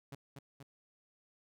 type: tone with echo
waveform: sawtooth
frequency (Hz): 138.59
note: C#3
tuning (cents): 0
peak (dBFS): -40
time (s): 0.12-0.15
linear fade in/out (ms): 5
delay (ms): 240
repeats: 2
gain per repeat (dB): -3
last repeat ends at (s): 0.63
effects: none